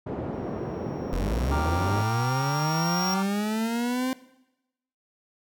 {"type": "band-pass noise", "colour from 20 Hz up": "pink", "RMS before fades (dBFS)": -32, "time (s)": [0.06, 2.03], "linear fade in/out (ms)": 10, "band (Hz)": [130, 600], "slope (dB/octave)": 12}
{"type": "tone with exponential growth", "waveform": "square", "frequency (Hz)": 5588, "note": "F8", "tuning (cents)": 0, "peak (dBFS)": -28, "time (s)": [0.33, 3.14], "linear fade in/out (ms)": 2, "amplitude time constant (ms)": 610}
{"type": "linear sweep", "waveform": "40% pulse", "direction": "up", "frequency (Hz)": [41.2, 261.6], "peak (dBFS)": -24, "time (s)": [1.13, 4.13], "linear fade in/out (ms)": 0}
{"type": "chord", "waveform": "triangle", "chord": "G minor seventh", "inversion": "none", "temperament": "equal", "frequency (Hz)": [784, 932.3, 1174.7, 1396.9], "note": ["G5", "Bb5", "D6", "F6"], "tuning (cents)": [0, 0, 0, 0], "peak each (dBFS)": [-31, -31, -32, -34], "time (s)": [1.51, 3.23], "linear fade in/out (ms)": 10}
{"effects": ["noise-tail reverb RT60 0.9 s tail -18 dB re dry"]}